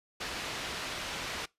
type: low-pass noise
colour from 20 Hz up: white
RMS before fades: -38 dBFS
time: 0.2-1.46 s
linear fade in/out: 10 ms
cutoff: 3700 Hz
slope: 12 dB/octave
effects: noise-tail reverb RT60 0.2 s tail -23 dB re dry + resampled to 32000 Hz